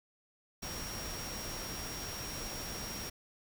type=tone in noise; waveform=sine; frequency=5600 Hz; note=F8; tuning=4 cents sharp; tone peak=-44 dBFS; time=0.62-3.1 s; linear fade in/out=10 ms; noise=pink; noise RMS=-42 dBFS; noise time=0.62-3.1 s; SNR=-5 dB; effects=none